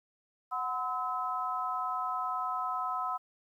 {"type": "tone cluster", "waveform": "sine", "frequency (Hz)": [738, 1020, 1290], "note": ["F#5", "C6", "E6"], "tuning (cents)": [-5, -44, -38], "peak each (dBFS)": [-37, -35, -34], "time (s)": [0.51, 3.18], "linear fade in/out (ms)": 20, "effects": ["11-bit"]}